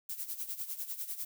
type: noise with tremolo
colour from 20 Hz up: violet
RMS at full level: -37 dBFS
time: 0.09-1.25 s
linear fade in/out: 5 ms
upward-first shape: sine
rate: 10 Hz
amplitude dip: 75%
effects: none